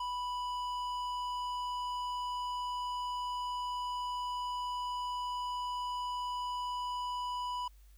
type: tone with low-pass filter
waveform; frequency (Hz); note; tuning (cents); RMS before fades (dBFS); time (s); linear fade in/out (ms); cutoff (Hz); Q
square; 987.8; B5; 0; -37; 0-7.68; 5; 5100; 0.52
effects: added 50 Hz sine -55 dBFS peak until 7.97 s + white hiss -70 dBFS RMS until 7.97 s